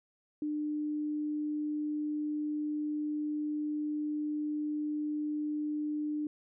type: tone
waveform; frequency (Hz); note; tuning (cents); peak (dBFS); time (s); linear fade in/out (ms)
sine; 300; D4; +37; -31; 0.42-6.27; 2
effects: none